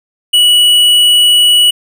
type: tone with tanh clipping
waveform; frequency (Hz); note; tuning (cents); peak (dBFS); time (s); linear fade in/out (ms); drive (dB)
triangle; 2937; F#7; -13; -6; 0.33-1.71; 10; 14
effects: none